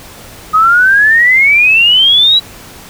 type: exponential sweep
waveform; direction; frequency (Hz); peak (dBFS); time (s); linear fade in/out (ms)
sine; up; 1244.5 to 3951; -4; 0.53-2.4; 20
effects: pink hiss -33 dBFS RMS until 2.89 s